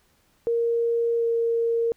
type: tone with pitch glide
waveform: sine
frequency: 466.2 to 462.7 Hz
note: A#4 to A#4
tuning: 0 to -13 cents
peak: -20 dBFS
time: 0.47-1.92 s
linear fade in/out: 0 ms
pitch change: -13 cents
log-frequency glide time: 1.17-1.25 s
effects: pink hiss -64 dBFS RMS until 1.96 s

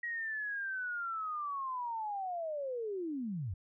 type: linear sweep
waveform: sine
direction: down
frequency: 1909 to 80.5 Hz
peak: -35 dBFS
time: 0.03-3.54 s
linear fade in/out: 5 ms
effects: none

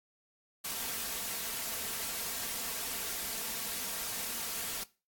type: noise with comb filter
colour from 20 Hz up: white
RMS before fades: -37 dBFS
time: 0.64-4.84 s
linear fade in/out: 10 ms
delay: 4.4 ms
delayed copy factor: +0.5
effects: noise-tail reverb RT60 0.3 s tail -19 dB re dry + AAC 64 kbps

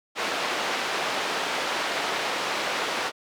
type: band-pass noise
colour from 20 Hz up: pink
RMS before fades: -28 dBFS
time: 0.15-3.12 s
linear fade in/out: 50 ms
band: 510 to 4100 Hz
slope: 12 dB/octave
effects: none

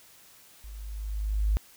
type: tone with level ramp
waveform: sine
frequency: 51.91 Hz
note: G#1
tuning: in tune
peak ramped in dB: -40 to -20 dBFS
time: 0.64-1.57 s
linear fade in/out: 0 ms
effects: white hiss -55 dBFS RMS until 1.76 s

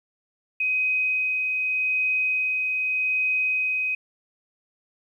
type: tone with tremolo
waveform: sine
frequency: 2517 Hz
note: D#7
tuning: 19 cents sharp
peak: -20 dBFS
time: 0.6-3.95 s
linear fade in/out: 5 ms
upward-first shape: sine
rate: 0.83 Hz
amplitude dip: 25%
effects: 10-bit

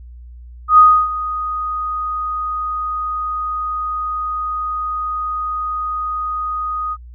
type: tone with ADSR envelope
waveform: sine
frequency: 1244.5 Hz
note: D#6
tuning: in tune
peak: -3 dBFS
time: 0.68-6.97 s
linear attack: 98 ms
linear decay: 300 ms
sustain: -16 dB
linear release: 47 ms
effects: added 60 Hz sine -34 dBFS peak until 7.14 s

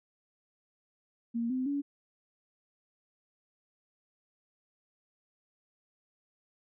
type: tone with pitch steps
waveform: sine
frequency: 233.1 / 257.2 / 283.7 Hz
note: A#3 / C4 / C#4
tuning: 0 / -30 / +40 cents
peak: -29 dBFS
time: 1.34-1.82 s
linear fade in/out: 20 ms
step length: 160 ms
effects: none

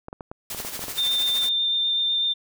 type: clicks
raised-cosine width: 1 ms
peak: -21 dBFS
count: 10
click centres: 0.084 / 0.129 / 0.208 / 0.315 / 0.547 / 0.601 / 0.649 / 0.793 / 0.84 / 0.883 s
type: noise with tremolo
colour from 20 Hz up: white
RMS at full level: -31 dBFS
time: 0.5-1.49 s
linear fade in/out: 2 ms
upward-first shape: sine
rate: 13 Hz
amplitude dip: 55%
type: tone with vibrato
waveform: sine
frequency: 3600 Hz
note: A7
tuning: 39 cents sharp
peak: -20 dBFS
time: 0.97-2.34 s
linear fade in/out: 20 ms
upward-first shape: square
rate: 8 Hz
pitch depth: 9 cents each way
effects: none

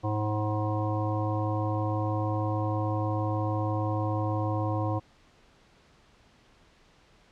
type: harmonic tone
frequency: 106.3 Hz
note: G#2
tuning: 41 cents sharp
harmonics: 1 / 3 / 5 / 7 / 9 / 10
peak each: -28 / -33 / -35 / -36 / -38 / -38 dBFS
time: 0.03-5 s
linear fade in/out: 20 ms
effects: pink hiss -60 dBFS RMS until 7.31 s + low-pass 5000 Hz 12 dB/octave

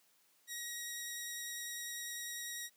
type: tone with vibrato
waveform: 10% pulse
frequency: 1898 Hz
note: A#6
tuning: 31 cents sharp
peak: -32 dBFS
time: 0.47-2.7 s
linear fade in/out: 50 ms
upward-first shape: sine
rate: 10 Hz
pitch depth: 9 cents each way
effects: white hiss -71 dBFS RMS until 2.76 s + high-pass 150 Hz 12 dB/octave

